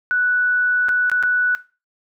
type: tone with dropouts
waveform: sine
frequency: 1480 Hz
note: F#6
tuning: in tune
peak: -15 dBFS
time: 0.11-1.55 s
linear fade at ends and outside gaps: 0 ms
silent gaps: 0.885-0.891 / 1.098-1.116 / 1.227-1.235 s
effects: noise-tail reverb RT60 0.3 s tail -17 dB re dry